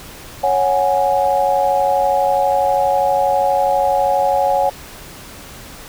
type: chord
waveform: sine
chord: C# suspended fourth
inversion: none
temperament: just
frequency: 554.4 / 739.2 / 831.5 Hz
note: C#5 / F#5 / G#5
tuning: 0 / -2 / +2 cents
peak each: -17 dBFS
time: 0.43-4.7 s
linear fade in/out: 10 ms
effects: pink hiss -36 dBFS RMS until 5.88 s